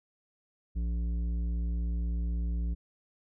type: tone with tanh clipping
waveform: triangle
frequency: 58.1 Hz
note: A#1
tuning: 5 cents flat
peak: -30 dBFS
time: 0.75-2.75 s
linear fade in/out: 20 ms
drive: 14 dB
effects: none